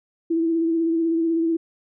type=tone with vibrato; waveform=sine; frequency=329.6 Hz; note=E4; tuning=in tune; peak=-18 dBFS; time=0.3-1.57 s; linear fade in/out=10 ms; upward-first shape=sine; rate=16 Hz; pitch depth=29 cents each way; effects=none